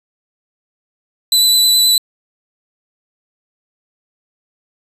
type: tone with vibrato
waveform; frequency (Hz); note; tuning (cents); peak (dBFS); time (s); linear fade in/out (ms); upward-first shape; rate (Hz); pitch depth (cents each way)
sawtooth; 3988; B7; +16; -6; 1.32-1.98; 2; triangle; 9.5; 22
effects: resampled to 32000 Hz + 7-bit